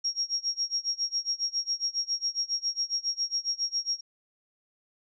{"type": "tone with tremolo", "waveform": "sine", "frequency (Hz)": 5588, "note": "F8", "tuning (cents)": 0, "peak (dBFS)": -24, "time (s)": [0.04, 4.01], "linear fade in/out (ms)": 10, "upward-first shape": "sine", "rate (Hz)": 7.3, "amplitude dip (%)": 95, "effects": []}